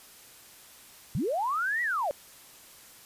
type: linear two-way sweep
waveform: sine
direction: up then down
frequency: 103.83 to 1971 to 526 Hz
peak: -26 dBFS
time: 1.15-2.11 s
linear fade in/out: 0 ms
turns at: 1.82 s
effects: white hiss -52 dBFS RMS until 3.05 s + resampled to 32000 Hz